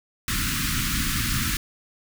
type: band-stop noise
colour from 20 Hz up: pink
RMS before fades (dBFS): -25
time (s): 0.28-1.57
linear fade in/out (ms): 2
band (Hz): 300 to 1200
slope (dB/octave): 48
effects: none